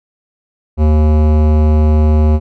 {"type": "tone with hard clipping", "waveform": "sine", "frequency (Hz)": 76.6, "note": "D#2", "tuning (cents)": -27, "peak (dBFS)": -9, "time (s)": [0.77, 2.4], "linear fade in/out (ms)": 50, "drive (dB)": 17, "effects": []}